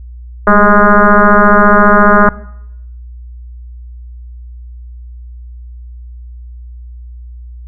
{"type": "tone with frequency modulation", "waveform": "sine", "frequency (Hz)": 622.3, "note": "D#5", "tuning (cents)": 0, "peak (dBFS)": -3, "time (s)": [0.47, 2.29], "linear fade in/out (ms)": 2, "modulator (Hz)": 205, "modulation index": 4.3, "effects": ["noise-tail reverb RT60 0.8 s tail -19 dB re dry", "added 60 Hz sine -27 dBFS peak until 7.67 s"]}